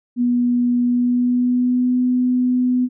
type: tone with pitch glide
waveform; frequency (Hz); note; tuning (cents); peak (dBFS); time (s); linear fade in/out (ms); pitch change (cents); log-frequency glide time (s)
sine; 243.6 to 250.2; B3 to B3; -24 to +23; -14; 0.16-2.89; 50; +47; 0.83-1.97
effects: none